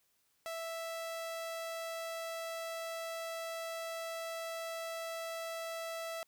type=tone; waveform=sawtooth; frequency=659.3 Hz; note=E5; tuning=in tune; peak=-35 dBFS; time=0.46-6.23 s; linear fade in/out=0 ms; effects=white hiss -75 dBFS RMS until 6.27 s